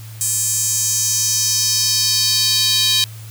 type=tone with high-pass filter sweep; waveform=square; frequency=349.2 Hz; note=F4; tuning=in tune; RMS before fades=-17 dBFS; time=0.21-3.04 s; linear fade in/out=0 ms; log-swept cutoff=7900 to 3800 Hz; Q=3.2; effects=added 110 Hz sine -32 dBFS peak until 3.3 s + white hiss -42 dBFS RMS until 3.3 s